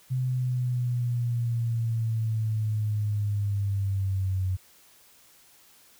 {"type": "linear sweep", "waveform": "sine", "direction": "down", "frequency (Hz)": [129, 92.5], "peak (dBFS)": -24, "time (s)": [0.1, 4.57], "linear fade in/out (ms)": 20, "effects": ["white hiss -57 dBFS RMS until 5.99 s"]}